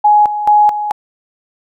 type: tone with tremolo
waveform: sine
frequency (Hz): 837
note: G#5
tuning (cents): +13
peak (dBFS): -5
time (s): 0.04-0.92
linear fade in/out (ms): 10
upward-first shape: square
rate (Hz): 2.3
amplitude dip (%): 70
effects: none